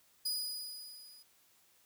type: tone with level ramp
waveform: sawtooth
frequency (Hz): 4942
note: D#8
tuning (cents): -13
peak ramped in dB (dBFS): -29 to -53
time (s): 0.25-1.23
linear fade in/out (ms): 10
effects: white hiss -68 dBFS RMS until 1.85 s + high-pass 60 Hz 12 dB/octave